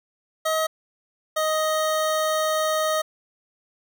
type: tone pair in turn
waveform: 25% pulse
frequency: 634 / 624.9 Hz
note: D#5 / D#5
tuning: +32 / +7 cents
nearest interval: unison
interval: 25 cents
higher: first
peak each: -17 dBFS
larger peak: neither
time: 0.45-0.67 / 1.36-3.02 s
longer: second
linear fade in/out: 10 ms
effects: none